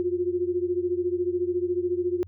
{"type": "beating tone pair", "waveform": "sine", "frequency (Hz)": [352.3, 366.3], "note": ["F4", "F#4"], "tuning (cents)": [15, -17], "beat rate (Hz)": 14, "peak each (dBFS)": [-25, -28], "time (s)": [0, 2.23], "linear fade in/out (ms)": 0, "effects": ["added 91 Hz sine -43 dBFS peak until 2.27 s"]}